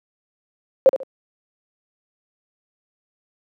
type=tone with echo; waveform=sine; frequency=532 Hz; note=C5; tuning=29 cents sharp; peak=-6 dBFS; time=0.86-0.89 s; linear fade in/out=0 ms; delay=71 ms; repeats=2; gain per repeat=-11 dB; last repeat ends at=1.032 s; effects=high-pass 300 Hz 12 dB/octave